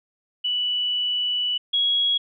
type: tone pair in turn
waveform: sine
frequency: 2960 / 3321 Hz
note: F#7 / G#7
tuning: 0 / -1 cents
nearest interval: major second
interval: 199 cents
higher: second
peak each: -21 / -18 dBFS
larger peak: second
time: 0.44-1.58 / 1.73-2.18 s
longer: first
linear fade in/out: 10 ms
effects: none